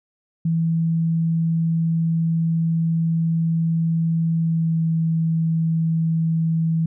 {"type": "tone with pitch glide", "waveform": "sine", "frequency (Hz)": [164.3, 162.79], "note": ["E3", "E3"], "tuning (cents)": [-5, -21], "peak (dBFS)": -17, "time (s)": [0.45, 6.86], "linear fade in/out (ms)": 5, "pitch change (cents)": -16, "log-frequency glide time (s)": [4.37, 4.83], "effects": []}